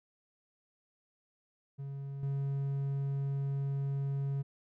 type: tone with level steps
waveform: triangle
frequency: 138.59 Hz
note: C#3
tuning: in tune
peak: -36 / -29 dBFS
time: 1.78-4.43 s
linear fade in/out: 20 ms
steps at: 2.23 s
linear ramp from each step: 2 ms
effects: none